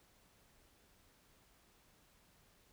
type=silence; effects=pink hiss -69 dBFS RMS until 2.72 s